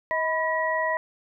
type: tone cluster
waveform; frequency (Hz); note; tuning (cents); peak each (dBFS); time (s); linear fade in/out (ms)
sine; 635 / 990 / 1916; D#5 / B5 / A#6; +35 / +4 / +47; -27; 0.11-0.97; 0
effects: none